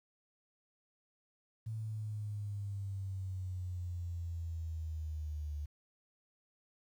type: exponential sweep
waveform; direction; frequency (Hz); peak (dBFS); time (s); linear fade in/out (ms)
sine; down; 111.5 to 73.42; -37; 1.66-5.66; 10
effects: 11-bit